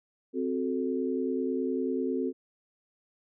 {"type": "chord", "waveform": "sine", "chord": "F# diminished", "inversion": "second", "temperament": "equal", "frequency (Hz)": [261.6, 370, 440], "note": ["C4", "F#4", "A4"], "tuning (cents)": [0, 0, 0], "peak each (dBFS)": [-30, -32, -33], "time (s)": [0.33, 2.33], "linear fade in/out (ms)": 50, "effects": []}